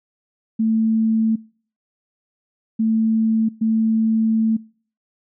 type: tone bursts at uneven times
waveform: sine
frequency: 222.2 Hz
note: A3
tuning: 17 cents sharp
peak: -15 dBFS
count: 3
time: 0.59-1.36 / 2.79-3.49 / 3.61-4.57 s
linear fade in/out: 10 ms
effects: noise-tail reverb RT60 0.5 s tail -25 dB re dry